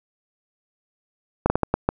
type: slowing click train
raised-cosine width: 1 ms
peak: -4 dBFS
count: 6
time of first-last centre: 1.46-1.89 s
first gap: 40 ms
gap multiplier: 1.39
effects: none